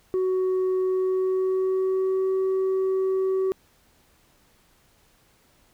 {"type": "tone with pitch glide", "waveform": "sine", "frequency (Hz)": [372.8, 380], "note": ["F#4", "F#4"], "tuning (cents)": [13, 46], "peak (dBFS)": -18, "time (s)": [0.14, 3.52], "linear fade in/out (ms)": 0, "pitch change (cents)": 33, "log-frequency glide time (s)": [0.8, 2.33], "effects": ["tanh soft clip ceiling -20 dBFS", "pink hiss -61 dBFS RMS until 5.73 s"]}